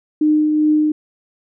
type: tone with tremolo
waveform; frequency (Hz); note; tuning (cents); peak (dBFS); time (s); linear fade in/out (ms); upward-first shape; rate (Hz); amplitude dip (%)
sine; 304.8; D#4; -36; -10; 0.21-0.92; 5; triangle; 2.5; 35
effects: none